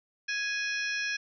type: harmonic tone with a mistuned harmonic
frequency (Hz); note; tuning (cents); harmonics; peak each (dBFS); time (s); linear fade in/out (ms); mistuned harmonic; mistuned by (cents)
830.6; G#5; 0; 2 / 3 / 4 / 5 / 6 / 7; -32 / -34 / -43 / -43 / -39 / -44; 0.28-1.17; 10; 6; +110
effects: none